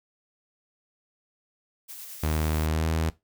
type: noise with tremolo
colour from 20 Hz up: blue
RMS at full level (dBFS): -40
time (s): 1.88-2.67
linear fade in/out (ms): 20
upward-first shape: sine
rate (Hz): 9.2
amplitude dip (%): 30
type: tone with pitch glide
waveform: sawtooth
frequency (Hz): 77.78 to 80.34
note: D#2 to E2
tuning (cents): 0 to -44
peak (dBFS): -20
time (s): 2.23-3.1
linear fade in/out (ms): 5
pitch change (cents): +56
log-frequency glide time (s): 2.64-2.86
effects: noise-tail reverb RT60 0.2 s tail -18 dB re dry